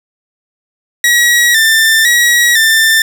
sawtooth tone with vibrato, 1848 Hz, A#6, 16 cents flat, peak -3 dBFS, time 1.04-3.02 s, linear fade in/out 2 ms, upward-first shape square, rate 0.99 Hz, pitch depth 60 cents each way, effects none

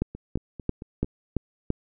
two click trains, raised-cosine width 3 ms, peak -11 / -24 dBFS, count 6 / 5, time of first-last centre 0.02-1.704 / 0.15-1.045 s, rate 2.97 / 4.47 Hz, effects none

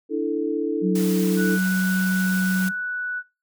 sine chord, D suspended second, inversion none, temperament equal, 293.7 / 329.6 / 440 Hz, D4 / E4 / A4, 0 / 0 / 0 cents, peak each -26 / -26 / -25 dBFS, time 0.09-1.59 s, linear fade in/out 50 ms
sine tone with pitch glide, 185 to 186.83 Hz, F#3 to F#3, 0 to +17 cents, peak -19 dBFS, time 0.81-2.72 s, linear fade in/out 50 ms, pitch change +17 cents, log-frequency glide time 1.24-1.53 s
white noise, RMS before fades -34 dBFS, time 0.95-2.69 s, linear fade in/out 5 ms
sine tone, 1480 Hz, F#6, in tune, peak -25 dBFS, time 1.36-3.23 s, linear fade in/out 50 ms
effects noise-tail reverb RT60 0.3 s tail -24 dB re dry

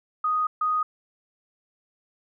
sine tone bursts at uneven times, 1244.5 Hz, D#6, in tune, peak -21 dBFS, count 2, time 0.24-0.47 / 0.61-0.83 s, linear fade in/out 5 ms, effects none

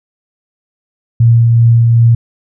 sine tone with tremolo, 116.54 Hz, A#2, in tune, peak -3 dBFS, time 1.2-2.15 s, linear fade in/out 5 ms, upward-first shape triangle, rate 2.6 Hz, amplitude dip 25%, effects none

